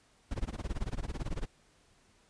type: noise with tremolo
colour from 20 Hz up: brown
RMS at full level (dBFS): -32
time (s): 0.31-1.46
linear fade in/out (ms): 2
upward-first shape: sine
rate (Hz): 18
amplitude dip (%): 100
effects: pink hiss -66 dBFS RMS until 2.29 s + resampled to 22050 Hz